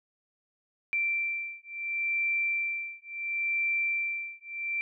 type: beating tone pair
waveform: sine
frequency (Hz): 2349 / 2349.72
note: D7 / D7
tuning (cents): 0 / 0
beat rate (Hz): 0.72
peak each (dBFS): -31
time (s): 0.93-4.81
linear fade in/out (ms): 0
effects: none